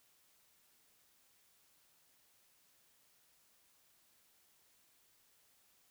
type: silence
effects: white hiss -71 dBFS RMS until 5.9 s